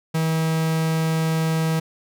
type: tone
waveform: 45% pulse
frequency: 160.7 Hz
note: E3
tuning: 44 cents flat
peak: -19 dBFS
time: 0.14-1.8 s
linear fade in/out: 10 ms
effects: none